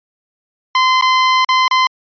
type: tone with dropouts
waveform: sawtooth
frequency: 1032 Hz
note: C6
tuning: 24 cents flat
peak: -6 dBFS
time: 0.75-1.87 s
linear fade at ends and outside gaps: 2 ms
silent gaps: 1.012-1.023 / 1.447-1.489 / 1.68-1.711 s
effects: resampled to 11025 Hz